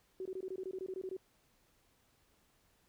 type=tone bursts; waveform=sine; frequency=376 Hz; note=F#4; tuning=28 cents sharp; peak=-38 dBFS; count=13; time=0.2-1.167 s; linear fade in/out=2 ms; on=55 ms; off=21 ms; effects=pink hiss -72 dBFS RMS until 2.88 s